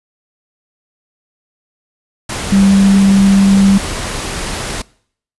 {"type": "tone in noise", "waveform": "sine", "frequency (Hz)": 196, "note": "G3", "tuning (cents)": 0, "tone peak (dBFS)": -6, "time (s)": [2.52, 3.78], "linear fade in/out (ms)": 5, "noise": "pink", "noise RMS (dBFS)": -21, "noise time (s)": [2.29, 4.82], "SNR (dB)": 12, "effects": ["noise-tail reverb RT60 0.6 s tail -23 dB re dry", "resampled to 24000 Hz"]}